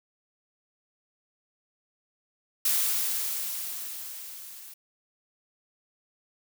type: noise with level ramp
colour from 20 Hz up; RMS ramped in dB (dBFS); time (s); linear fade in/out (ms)
blue; -24 to -46; 2.65-4.74; 5
effects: none